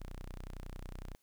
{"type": "tone", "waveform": "sawtooth", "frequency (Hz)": 30.89, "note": "B0", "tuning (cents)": 1, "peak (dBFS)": -39, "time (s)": [0, 1.15], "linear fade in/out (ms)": 0, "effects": ["white hiss -75 dBFS RMS until 1.22 s"]}